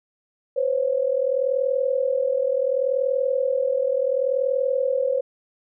sine tone pair together, 506 / 546.7 Hz, B4 / C#5, +42 / -24 cents, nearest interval minor second, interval 134 cents, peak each -22 dBFS, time 0.56-5.21 s, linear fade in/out 10 ms, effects none

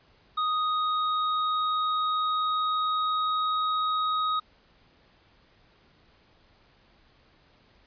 square tone with pitch glide, 1246 to 1256.8 Hz, D#6 to D#6, +2 to +17 cents, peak -25 dBFS, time 0.37-4.4 s, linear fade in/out 10 ms, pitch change +15 cents, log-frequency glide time 0.47-3.66 s, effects pink hiss -61 dBFS RMS until 7.86 s + resampled to 11025 Hz

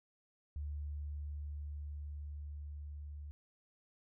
sine tone with level ramp, 73.42 Hz, D2, in tune, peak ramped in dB -38 to -44 dBFS, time 0.56-3.31 s, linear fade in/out 0 ms, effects none

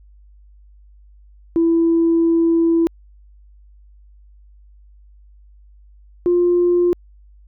sine tone pair in turn, 332.6 / 351.6 Hz, E4 / F4, +16 / +12 cents, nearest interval minor second, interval 96 cents, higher second, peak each -11 dBFS, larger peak neither, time 1.56-2.87 / 6.26-6.93 s, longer first, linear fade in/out 0 ms, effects tanh soft clip ceiling -8 dBFS + added 50 Hz sine -44 dBFS peak until 7.47 s

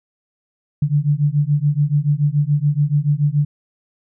sine beating tone pair, 143 / 150 Hz, D3 / D3, -46 / +37 cents, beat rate 7 Hz, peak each -17 dBFS, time 0.82-3.45 s, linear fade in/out 5 ms, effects none

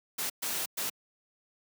white noise bursts at uneven times, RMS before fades -33 dBFS, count 3, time 0.18-0.3 / 0.42-0.66 / 0.77-0.9 s, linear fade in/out 10 ms, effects high-pass 150 Hz 12 dB/octave

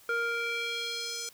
square tone with band-pass filter sweep, 467 Hz, A#4, 3 cents sharp, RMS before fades -33 dBFS, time 0.09-1.29 s, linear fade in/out 2 ms, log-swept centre 1300 to 6500 Hz, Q 2, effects white hiss -57 dBFS RMS until 1.33 s

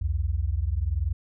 sine tone pair together, 64.1 / 84.8 Hz, C2 / E2, -35 / +50 cents, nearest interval perfect fourth, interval 485 cents, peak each -26 dBFS, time 0.01-1.13 s, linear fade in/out 10 ms, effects none

